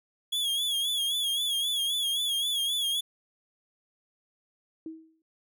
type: tone with vibrato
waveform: 45% pulse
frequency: 3344 Hz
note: G#7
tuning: 11 cents sharp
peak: -26 dBFS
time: 0.32-3.01 s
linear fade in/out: 10 ms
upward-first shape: sine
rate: 3.8 Hz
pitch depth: 74 cents each way
type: tone with exponential decay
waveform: sine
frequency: 321 Hz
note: E4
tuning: 46 cents flat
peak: -33 dBFS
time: 4.86-5.22 s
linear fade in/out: 2 ms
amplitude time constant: 77 ms
effects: none